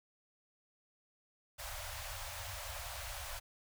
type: band-stop noise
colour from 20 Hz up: pink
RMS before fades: -44 dBFS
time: 1.58-3.4 s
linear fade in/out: 20 ms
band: 110 to 540 Hz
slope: 96 dB/octave
effects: none